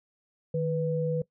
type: tone pair together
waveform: sine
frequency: 155.56 / 493.6 Hz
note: D#3 / B4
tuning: 0 / -1 cents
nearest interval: octave + minor sixth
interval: 1999 cents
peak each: -28 dBFS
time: 0.54-1.22 s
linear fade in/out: 5 ms
effects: noise-tail reverb RT60 0.1 s tail -20 dB re dry